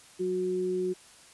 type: tone pair together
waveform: sine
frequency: 185 / 366.2 Hz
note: F#3 / F#4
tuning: 0 / -18 cents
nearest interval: octave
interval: 1182 cents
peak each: -36 / -27 dBFS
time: 0.19-0.94 s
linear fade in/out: 20 ms
effects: white hiss -54 dBFS RMS until 1.33 s + resampled to 24000 Hz